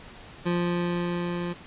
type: tone with level ramp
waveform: 25% pulse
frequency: 174.61 Hz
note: F3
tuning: in tune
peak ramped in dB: -19 to -25 dBFS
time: 0.45-1.54 s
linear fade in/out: 20 ms
effects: pink hiss -46 dBFS RMS until 1.66 s + resampled to 8000 Hz